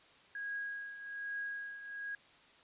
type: tone with tremolo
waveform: sine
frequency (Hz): 1645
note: G#6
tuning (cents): -17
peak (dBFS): -36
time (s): 0.35-2.15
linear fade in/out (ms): 2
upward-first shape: triangle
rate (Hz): 1.2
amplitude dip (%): 70
effects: white hiss -62 dBFS RMS until 2.63 s + resampled to 8000 Hz